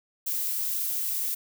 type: noise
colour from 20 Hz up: violet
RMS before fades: -29 dBFS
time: 0.26-1.35 s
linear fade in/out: 10 ms
effects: none